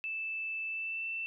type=tone with pitch glide; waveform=sine; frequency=2637 to 2671 Hz; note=E7 to E7; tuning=0 to +22 cents; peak=-34 dBFS; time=0.04-1.26 s; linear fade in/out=0 ms; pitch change=+22 cents; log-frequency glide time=0.67-1.07 s; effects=none